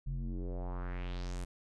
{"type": "tone with low-pass filter sweep", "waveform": "square", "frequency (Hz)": 44.69, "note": "F1", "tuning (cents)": 41, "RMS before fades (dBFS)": -38, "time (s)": [0.06, 1.45], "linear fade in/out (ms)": 10, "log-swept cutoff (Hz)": [120, 10000], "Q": 2.6, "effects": []}